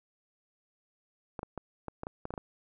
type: clicks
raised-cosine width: 1 ms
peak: -23 dBFS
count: 10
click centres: 1.392 / 1.431 / 1.577 / 1.883 / 2.034 / 2.069 / 2.254 / 2.306 / 2.339 / 2.378 s
effects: none